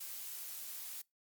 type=noise; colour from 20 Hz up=blue; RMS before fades=-45 dBFS; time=0-1.02 s; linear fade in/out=10 ms; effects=noise-tail reverb RT60 0.2 s tail -24 dB re dry + Opus 48 kbps